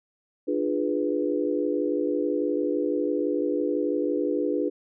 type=chord; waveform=sine; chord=D diminished seventh; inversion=none; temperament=equal with one note detuned; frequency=297.4 / 349.2 / 415.3 / 493.9 Hz; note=D4 / F4 / Ab4 / Cb5; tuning=+22 / 0 / 0 / 0 cents; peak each=-27 / -29 / -29 / -29 dBFS; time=0.47-4.7 s; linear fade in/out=20 ms; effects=none